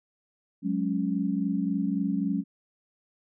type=chord; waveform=sine; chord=F# suspended second; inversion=none; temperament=equal with one note detuned; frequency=184.04 / 207.7 / 277.2 Hz; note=F#3 / G#3 / C#4; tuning=-9 / 0 / 0 cents; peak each=-29 dBFS; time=0.62-2.44 s; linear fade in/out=50 ms; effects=none